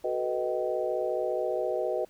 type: tone cluster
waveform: sine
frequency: 371.1 / 435.7 / 490.4 / 625 / 769 Hz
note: F#4 / A4 / B4 / D#5 / G5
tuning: +5 / -17 / -12 / +8 / -33 cents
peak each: -33 / -37 / -31 / -31 / -38 dBFS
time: 0.04-2.05 s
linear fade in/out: 5 ms
effects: pink hiss -61 dBFS RMS until 2.09 s